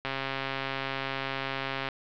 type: click train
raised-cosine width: 0.3 ms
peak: -15 dBFS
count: 249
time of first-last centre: 0.05-1.887 s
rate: 135 Hz
effects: low-pass 4000 Hz 12 dB/octave